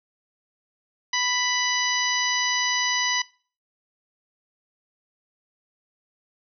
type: harmonic tone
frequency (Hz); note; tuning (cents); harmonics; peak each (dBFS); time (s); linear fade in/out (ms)
990; B5; +4; 1 / 2 / 3 / 4 / 5 / 6; -29 / -26 / -29 / -31 / -30 / -30; 1.13-3.22; 5
effects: noise-tail reverb RT60 0.4 s tail -21 dB re dry